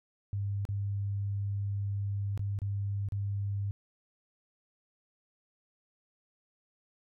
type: tone with dropouts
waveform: sine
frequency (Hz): 100.3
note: G2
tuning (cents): +40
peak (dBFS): -30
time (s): 0.33-3.71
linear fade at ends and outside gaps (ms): 0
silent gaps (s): 0.652-0.689 / 2.376-2.394 / 2.589-2.618 / 3.087-3.122
effects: none